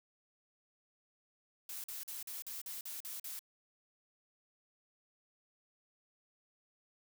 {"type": "noise bursts", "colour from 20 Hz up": "blue", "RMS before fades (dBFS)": -44, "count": 9, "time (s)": [1.69, 3.392], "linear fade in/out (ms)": 2, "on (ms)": 150, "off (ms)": 44, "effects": []}